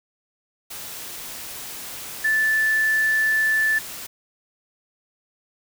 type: tone in noise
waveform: sine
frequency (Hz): 1753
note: A6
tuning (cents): -7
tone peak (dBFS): -17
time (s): 2.24-3.79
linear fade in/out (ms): 10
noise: white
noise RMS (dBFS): -35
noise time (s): 0.7-4.07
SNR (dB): +15
effects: none